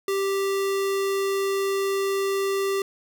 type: tone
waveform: square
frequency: 392 Hz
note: G4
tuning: in tune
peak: -23 dBFS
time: 0.08-2.82 s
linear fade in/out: 2 ms
effects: none